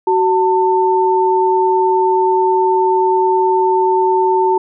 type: tone pair together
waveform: sine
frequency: 374.6 / 895.3 Hz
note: F#4 / A5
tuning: +21 / +30 cents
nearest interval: octave + minor third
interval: 1509 cents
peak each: -13 dBFS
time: 0.07-4.58 s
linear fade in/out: 5 ms
effects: none